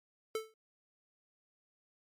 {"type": "tone with exponential decay", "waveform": "square", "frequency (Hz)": 440, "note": "A4", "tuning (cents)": 0, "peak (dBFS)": -31, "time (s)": [0.35, 0.54], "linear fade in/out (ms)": 2, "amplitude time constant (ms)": 40, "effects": ["MP3 64 kbps"]}